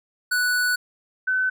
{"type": "tone pair in turn", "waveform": ["square", "sine"], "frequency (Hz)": [1480, 1516.3], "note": ["F#6", "F#6"], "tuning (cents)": [0, 42], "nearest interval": "unison", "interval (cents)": 42, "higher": "second", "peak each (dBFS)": [-20, -19], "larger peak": "second", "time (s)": [[0.31, 0.76], [1.27, 1.5]], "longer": "first", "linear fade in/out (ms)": 10, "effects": []}